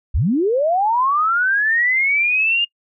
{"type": "linear sweep", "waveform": "sine", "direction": "up", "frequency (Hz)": [42.97, 2845], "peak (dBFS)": -14, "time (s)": [0.14, 2.65], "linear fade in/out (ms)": 10, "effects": ["noise-tail reverb RT60 0.1 s tail -24 dB re dry"]}